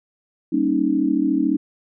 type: chord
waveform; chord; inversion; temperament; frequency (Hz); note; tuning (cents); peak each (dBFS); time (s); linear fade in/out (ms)
sine; Eb dominant seventh; first; equal; 196 / 233.1 / 277.2 / 311.1; G3 / Bb3 / Db4 / Eb4; 0 / 0 / 0 / 0; -26 / -26 / -20 / -20; 0.52-1.57; 10
effects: none